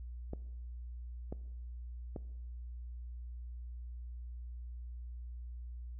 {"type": "clicks", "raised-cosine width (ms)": 2, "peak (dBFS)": -27, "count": 3, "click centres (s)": [0.334, 1.325, 2.162], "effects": ["noise-tail reverb RT60 1.0 s tail -19 dB re dry", "added 60 Hz sine -42 dBFS peak until 5.99 s"]}